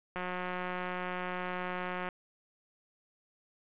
click train, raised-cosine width 0.5 ms, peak -22 dBFS, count 350, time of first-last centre 0.16-2.088 s, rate 181 Hz, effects resampled to 8000 Hz + 8-bit

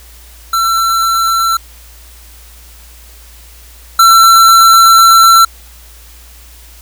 square tone pair in turn, 1346 / 1346 Hz, E6 / E6, +36 / +36 cents, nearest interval unison, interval 0 cents, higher neither, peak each -10 / -3 dBFS, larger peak second, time 0.53-1.57 / 3.99-5.45 s, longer second, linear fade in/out 5 ms, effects added 58 Hz sine -36 dBFS peak until 6.81 s + white hiss -40 dBFS RMS until 6.81 s

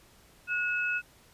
sine tone pair together, 1453 / 2589 Hz, F#6 / E7, -32 / -32 cents, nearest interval minor seventh, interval 1000 cents, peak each -29 / -31 dBFS, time 0.47-1.02 s, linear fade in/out 50 ms, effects pink hiss -59 dBFS RMS until 1.33 s + resampled to 32000 Hz

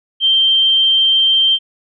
sine tone, 3143 Hz, G7, 4 cents sharp, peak -9 dBFS, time 0.2-1.59 s, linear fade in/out 50 ms, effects none

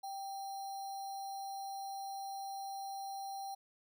sine tone with sample-and-hold, 784 Hz, G5, in tune, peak -40 dBFS, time 0.03-3.55 s, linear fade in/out 10 ms, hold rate 4900 Hz, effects none

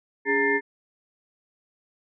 sine tone cluster, 284.6 / 410.9 / 922 / 1774 / 2111 Hz, C#4 / G#4 / A#5 / A6 / C7, +46 / -18 / -19 / +14 / +15 cents, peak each -29 / -24 / -30 / -24 / -27 dBFS, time 0.25-0.61 s, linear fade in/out 50 ms, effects none

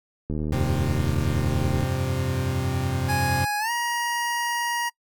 click train, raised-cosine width 3 ms, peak -16 dBFS, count 119, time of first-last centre 0.3-1.836 s, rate 76.8 Hz
40% pulse chord, F suspended second, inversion none, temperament equal, 87.31 / 98 / 130.81 Hz, F2 / G2 / C3, 0 / 0 / 0 cents, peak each -28 / -29 / -25 dBFS, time 0.52-3.45 s, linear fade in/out 5 ms
25% pulse tone with pitch glide, 831 to 949.1 Hz, G#5 to A#5, +1 to +31 cents, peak -20 dBFS, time 3.08-4.9 s, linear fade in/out 20 ms, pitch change +230 cents, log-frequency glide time 3.59-3.71 s
effects noise-tail reverb RT60 0.1 s tail -25 dB re dry

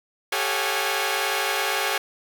10% pulse tone cluster, 392.1 / 439.1 / 551 / 722 / 821 Hz, G4 / A4 / C#5 / F#5 / G#5, 0 / -4 / -11 / -43 / -20 cents, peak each -21 dBFS, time 0.32-1.98 s, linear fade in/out 5 ms, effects none

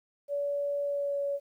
sine tone with pitch glide, 571 to 564.4 Hz, D5 to C#5, -49 to +31 cents, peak -28 dBFS, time 0.28-1.4 s, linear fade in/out 50 ms, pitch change -20 cents, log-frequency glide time 0.84-1.2 s, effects 11-bit

